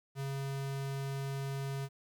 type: tone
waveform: square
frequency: 137.2 Hz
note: C#3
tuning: 17 cents flat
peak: -36 dBFS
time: 0.15-1.89 s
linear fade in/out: 50 ms
effects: 11-bit